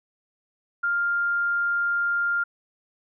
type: tone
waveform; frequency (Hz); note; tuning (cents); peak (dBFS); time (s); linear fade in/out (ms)
sine; 1400; F6; +4; -21; 0.83-2.44; 10
effects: none